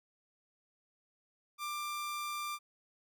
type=tone; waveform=sawtooth; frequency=1186 Hz; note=D6; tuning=17 cents sharp; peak=-33 dBFS; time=1.58-2.59 s; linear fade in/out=50 ms; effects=none